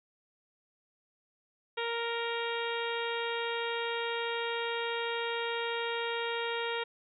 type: harmonic tone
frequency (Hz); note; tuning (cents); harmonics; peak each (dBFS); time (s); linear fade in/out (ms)
466.2; A#4; 0; 1 / 2 / 3 / 4 / 5 / 6 / 7 / 8; -35 / -38 / -40 / -41 / -42 / -43 / -43 / -44; 1.77-6.84; 10
effects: none